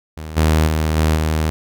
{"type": "tone with level steps", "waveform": "sawtooth", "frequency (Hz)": 78.3, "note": "D#2", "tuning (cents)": 11, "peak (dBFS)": [-24, -8, -12, -9, -12], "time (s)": [0.17, 1.5], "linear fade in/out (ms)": 0, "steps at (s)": [0.36, 0.66, 0.96, 1.15], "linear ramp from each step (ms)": 20, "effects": []}